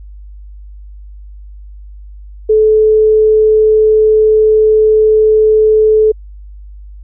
sine tone, 433.1 Hz, A4, 27 cents flat, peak -5 dBFS, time 2.49-6.12 s, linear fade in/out 10 ms, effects added 50 Hz sine -29 dBFS peak until 7.03 s

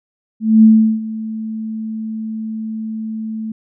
sine tone with ADSR envelope, 220 Hz, A3, in tune, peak -3 dBFS, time 0.4-3.52 s, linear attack 230 ms, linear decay 370 ms, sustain -18 dB, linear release 4 ms, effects none

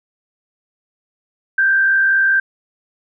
sine tone with frequency modulation, 1572 Hz, G6, 4 cents sharp, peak -11 dBFS, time 1.58-2.4 s, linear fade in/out 5 ms, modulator 52.5 Hz, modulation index 0.6, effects none

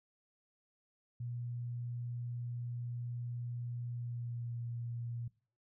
sine tone with pitch glide, 120.5 to 118.43 Hz, B2 to A#2, -42 to +28 cents, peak -38 dBFS, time 1.2-5.28 s, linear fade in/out 5 ms, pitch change -30 cents, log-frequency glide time 3.91-4.55 s, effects noise-tail reverb RT60 0.4 s tail -21 dB re dry

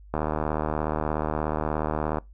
click train, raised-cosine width 1 ms, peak -12 dBFS, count 158, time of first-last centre 0.14-2.184 s, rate 76.8 Hz, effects noise-tail reverb RT60 0.2 s tail -23 dB re dry + added 50 Hz sine -45 dBFS peak until 2.33 s

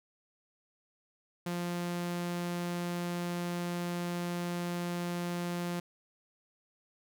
sawtooth tone, 174.61 Hz, F3, in tune, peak -29 dBFS, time 1.46-5.8 s, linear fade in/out 5 ms, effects none

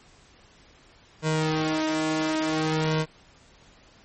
sawtooth tone with flanger, 156.8 Hz, D#3, 14 cents sharp, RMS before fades -25 dBFS, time 1.22-3.06 s, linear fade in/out 50 ms, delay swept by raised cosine 2 to 3.5 ms, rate 0.56 Hz, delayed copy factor +1, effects pink hiss -55 dBFS RMS until 4.04 s + MP3 32 kbps

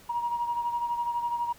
sine beating tone pair, 949 / 961 Hz, A#5 / B5, +31 / -48 cents, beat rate 12 Hz, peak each -27 / -34 dBFS, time 0.09-1.53 s, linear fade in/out 10 ms, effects tanh soft clip ceiling -20 dBFS + pink hiss -54 dBFS RMS until 1.58 s

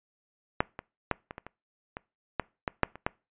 clicks, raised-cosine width 0.5 ms, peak -7 / -21 / -10 / -23 / -24 / -26 / -21 / -11 / -13 / -6 / -27 / -11 dBFS, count 12, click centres 0.605 / 0.791 / 1.113 / 1.309 / 1.381 / 1.466 / 1.969 / 2.397 / 2.678 / 2.833 / 2.956 / 3.065 s, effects noise-tail reverb RT60 0.3 s tail -24 dB re dry + resampled to 8000 Hz

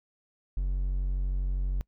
triangle tone, 46.25 Hz, F#1, in tune, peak -24 dBFS, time 0.57-1.81 s, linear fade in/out 0 ms, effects noise-tail reverb RT60 0.1 s tail -24 dB re dry

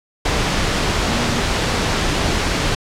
sine tone in noise, 233.9 Hz, A#3, 6 cents sharp, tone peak -25 dBFS, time 1.09-1.41 s, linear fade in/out 5 ms, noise pink, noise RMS -18 dBFS, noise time 0.25-2.75 s, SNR -10 dB, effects low-pass 6000 Hz 12 dB/octave

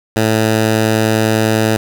10% pulse tone, 110 Hz, A2, in tune, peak -3 dBFS, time 0.16-1.77 s, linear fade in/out 5 ms, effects none

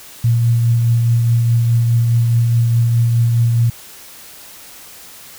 sine tone with tremolo, 117.2 Hz, A#2, 10 cents sharp, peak -9 dBFS, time 0.24-3.7 s, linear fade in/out 5 ms, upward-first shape triangle, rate 4.8 Hz, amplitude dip 30%, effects white hiss -38 dBFS RMS until 5.38 s

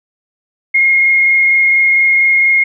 sine tone with frequency modulation, 2145 Hz, C7, 42 cents sharp, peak -7 dBFS, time 0.74-2.64 s, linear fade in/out 10 ms, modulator 24.3 Hz, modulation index 0.78, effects none

